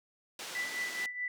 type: band-pass noise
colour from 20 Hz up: white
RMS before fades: -43 dBFS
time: 0.39-1.06 s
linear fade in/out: 2 ms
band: 210 to 5900 Hz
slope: 12 dB/octave
type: tone with tremolo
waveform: sine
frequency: 1980 Hz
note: B6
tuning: 4 cents sharp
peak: -31 dBFS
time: 0.55-1.28 s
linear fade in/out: 2 ms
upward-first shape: triangle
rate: 4.7 Hz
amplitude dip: 75%
effects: none